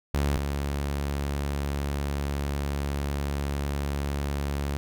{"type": "tone pair in turn", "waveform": "sawtooth", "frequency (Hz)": [71.2, 70.87], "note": ["C#2", "C#2"], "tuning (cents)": [47, 39], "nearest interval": "unison", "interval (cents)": 8, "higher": "first", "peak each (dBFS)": [-19, -23], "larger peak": "first", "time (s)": [[0.14, 0.37], [0.37, 4.77]], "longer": "second", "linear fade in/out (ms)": 0, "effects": []}